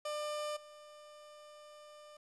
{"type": "tone with level steps", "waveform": "30% pulse", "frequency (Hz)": 598, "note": "D5", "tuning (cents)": 31, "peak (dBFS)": [-34, -50], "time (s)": [0.05, 2.17], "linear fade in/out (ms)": 5, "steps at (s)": 0.56, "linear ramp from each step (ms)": 10, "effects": ["resampled to 24000 Hz", "11-bit"]}